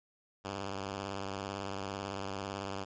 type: tone with vibrato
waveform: 5% pulse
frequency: 98 Hz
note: G2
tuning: in tune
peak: -26 dBFS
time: 0.44-2.85 s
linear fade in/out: 20 ms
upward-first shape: sine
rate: 18 Hz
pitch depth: 97 cents each way
effects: resampled to 16000 Hz